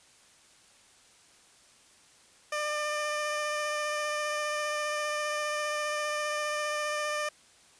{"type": "tone with vibrato", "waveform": "15% pulse", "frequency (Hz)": 599, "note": "D5", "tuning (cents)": 34, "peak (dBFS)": -23, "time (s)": [2.52, 7.29], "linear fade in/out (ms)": 5, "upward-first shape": "triangle", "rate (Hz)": 15, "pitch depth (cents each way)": 12, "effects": ["white hiss -59 dBFS RMS until 7.79 s", "resampled to 22050 Hz"]}